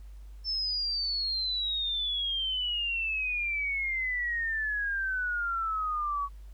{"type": "exponential sweep", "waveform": "sine", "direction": "down", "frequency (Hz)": [5330, 1119], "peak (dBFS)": -28, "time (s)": [0.44, 6.29], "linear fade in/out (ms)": 50, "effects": ["added 50 Hz sine -43 dBFS peak until 6.53 s", "pink hiss -66 dBFS RMS until 6.53 s"]}